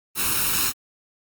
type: noise with comb filter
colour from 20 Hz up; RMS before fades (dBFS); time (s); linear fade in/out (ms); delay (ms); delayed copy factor
white; -22; 0.15-0.73; 50; 0.75; +0.7
effects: Opus 32 kbps